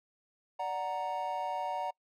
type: chord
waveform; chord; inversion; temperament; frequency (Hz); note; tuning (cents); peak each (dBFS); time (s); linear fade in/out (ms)
triangle; D augmented; none; equal; 587.3 / 740 / 932.3; D5 / F#5 / A#5; 0 / 0 / 0; -38 / -34 / -34; 0.59-1.91; 10
effects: noise-tail reverb RT60 0.1 s tail -25 dB re dry